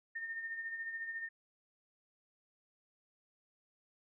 sine tone with tremolo, 1822 Hz, A#6, 40 cents flat, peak -37 dBFS, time 0.15-1.29 s, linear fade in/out 10 ms, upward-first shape sine, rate 14 Hz, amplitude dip 50%, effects none

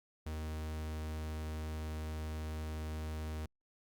45% pulse tone, 77.9 Hz, D#2, 3 cents sharp, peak -38 dBFS, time 0.26-3.46 s, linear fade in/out 5 ms, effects Opus 48 kbps

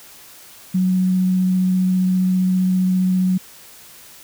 sine tone with vibrato, 185 Hz, F#3, in tune, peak -14 dBFS, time 0.74-3.38 s, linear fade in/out 10 ms, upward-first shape triangle, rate 15 Hz, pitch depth 11 cents each way, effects white hiss -43 dBFS RMS until 4.23 s

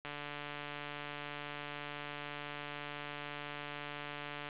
click train, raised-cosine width 0.3 ms, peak -26 dBFS, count 649, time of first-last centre 0.05-4.488 s, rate 146 Hz, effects resampled to 8000 Hz + 9-bit

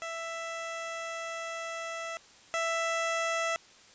15% pulse tone pair in turn, 662 / 662 Hz, E5 / E5, +7 / +7 cents, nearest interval unison, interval 0 cents, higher neither, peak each -29 / -22 dBFS, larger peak second, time 0.02-2.17 / 2.54-3.56 s, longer first, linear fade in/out 0 ms, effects white hiss -56 dBFS RMS until 3.94 s + resampled to 16000 Hz

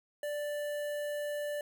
square tone with notch filter, 587.3 Hz, D5, in tune, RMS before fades -36 dBFS, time 0.23-1.61 s, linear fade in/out 2 ms, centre 4900 Hz, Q 0.82, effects 12-bit

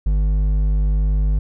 triangle tone with hard clipping, 50.7 Hz, G#1, 41 cents flat, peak -16 dBFS, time 0.06-1.39 s, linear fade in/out 5 ms, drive 10 dB, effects none

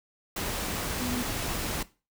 sine tone in noise, 246.3 Hz, B3, 5 cents flat, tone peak -31 dBFS, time 1-1.23 s, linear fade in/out 5 ms, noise pink, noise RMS -32 dBFS, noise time 0.36-1.83 s, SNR -2 dB, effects noise-tail reverb RT60 0.3 s tail -18 dB re dry

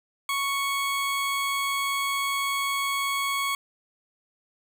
20% pulse tone, 1108.7 Hz, C#6, in tune, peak -20 dBFS, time 0.29-3.55 s, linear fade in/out 2 ms, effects none

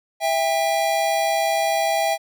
square tone pair together, 659.3 / 799.9 Hz, E5 / G5, 0 / +35 cents, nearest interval minor third, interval 335 cents, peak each -22 / -22 dBFS, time 0.2-2.18 s, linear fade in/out 50 ms, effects none

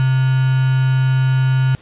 sine tone with quantisation, 130.81 Hz, C3, in tune, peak -12 dBFS, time 0-1.75 s, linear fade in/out 0 ms, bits 4, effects pink hiss -47 dBFS RMS until 1.81 s + resampled to 8000 Hz

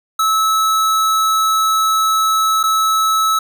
square tone with dropouts, 1300 Hz, E6, 24 cents flat, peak -13 dBFS, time 0.19-3.39 s, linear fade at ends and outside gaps 5 ms, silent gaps 2.631-2.637 s, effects none

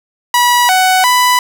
sawtooth tone with pitch steps, 972 / 746 / 993 Hz, B5 / F#5 / B5, -28 / +14 / +9 cents, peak -4 dBFS, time 0.34-1.39 s, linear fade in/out 2 ms, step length 350 ms, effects none

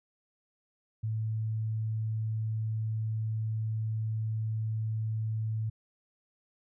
sine tone, 110 Hz, A2, in tune, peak -29 dBFS, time 1.03-5.7 s, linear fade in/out 10 ms, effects none

